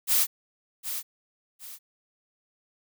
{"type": "noise with echo", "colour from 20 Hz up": "blue", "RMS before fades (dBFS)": -22, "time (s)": [0.07, 0.27], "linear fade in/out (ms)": 50, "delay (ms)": 760, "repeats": 2, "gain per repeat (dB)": -10, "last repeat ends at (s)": 1.79, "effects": []}